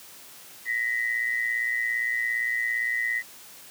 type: tone pair together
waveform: sine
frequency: 1882.5 / 2000 Hz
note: A#6 / B6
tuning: +16 / +21 cents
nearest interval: minor second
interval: 105 cents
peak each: -27 dBFS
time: 0.65-3.23 s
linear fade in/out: 50 ms
effects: white hiss -47 dBFS RMS until 3.7 s + high-pass 100 Hz 12 dB/octave